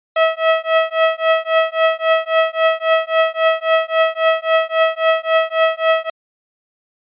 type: tone with tremolo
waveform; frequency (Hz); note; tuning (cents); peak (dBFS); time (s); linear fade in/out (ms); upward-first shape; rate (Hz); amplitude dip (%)
sawtooth; 647; E5; -32; -5; 0.16-6.1; 5; triangle; 3.7; 100
effects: resampled to 8000 Hz